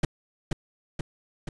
brown noise with echo, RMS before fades -20 dBFS, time 0.03-0.05 s, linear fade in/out 5 ms, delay 480 ms, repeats 3, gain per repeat -4 dB, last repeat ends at 1.49 s, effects resampled to 22050 Hz

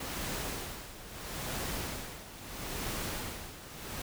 pink noise with tremolo, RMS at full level -36 dBFS, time 0-4.02 s, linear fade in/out 5 ms, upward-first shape sine, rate 0.76 Hz, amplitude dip 75%, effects none

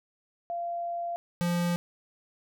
sine / square tone pair in turn, 689 / 173.95 Hz, F5 / F3, -24 / -7 cents, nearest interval 2 octaves, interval 2383 cents, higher first, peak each -30 / -26 dBFS, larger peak second, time 0.5-1.16 / 1.41-1.76 s, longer first, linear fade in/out 0 ms, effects none

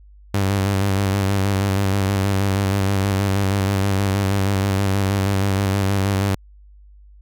sawtooth tone with vibrato, 98 Hz, G2, in tune, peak -13 dBFS, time 0.34-6.35 s, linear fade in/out 5 ms, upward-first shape square, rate 6.3 Hz, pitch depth 34 cents each way, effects added 50 Hz sine -43 dBFS peak until 7.21 s

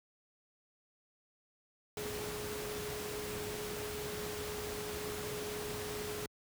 sine tone in noise, 419.8 Hz, G#4, 19 cents sharp, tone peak -41 dBFS, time 1.97-6.26 s, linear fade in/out 2 ms, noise pink, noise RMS -42 dBFS, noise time 1.97-6.26 s, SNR -2 dB, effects high-pass 60 Hz 12 dB/octave

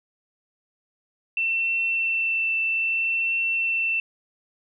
sine tone with vibrato, 2684 Hz, E7, 31 cents sharp, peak -21 dBFS, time 1.37-4 s, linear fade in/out 2 ms, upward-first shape triangle, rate 0.61 Hz, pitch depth 12 cents each way, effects none

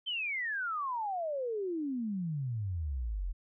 sine exponential sweep, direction down, 3152 to 40.57 Hz, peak -32 dBFS, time 0.06-3.33 s, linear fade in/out 20 ms, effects none

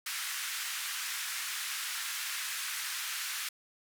pink band-pass noise, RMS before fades -37 dBFS, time 0.06-3.49 s, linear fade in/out 5 ms, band 1400 to 15000 Hz, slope 24 dB/octave, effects none

